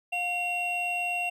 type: tone pair together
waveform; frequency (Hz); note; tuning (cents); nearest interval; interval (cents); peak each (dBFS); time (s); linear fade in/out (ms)
triangle; 712.7 / 2744; F5 / F7; +35 / -31; octave + major seventh; 2334; -30 / -27; 0.12-1.3; 10
effects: none